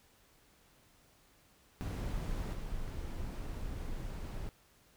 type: noise with level steps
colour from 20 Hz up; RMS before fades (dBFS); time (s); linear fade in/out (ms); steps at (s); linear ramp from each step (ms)
brown; -36 / -40; 1.81-4.49; 0; 2.53; 10
effects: pink hiss -66 dBFS RMS until 4.96 s